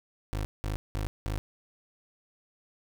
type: tone bursts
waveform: 25% pulse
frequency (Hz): 51.91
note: G#1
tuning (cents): 0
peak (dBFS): -26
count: 4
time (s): 0.33-1.38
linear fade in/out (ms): 0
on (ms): 120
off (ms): 190
effects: none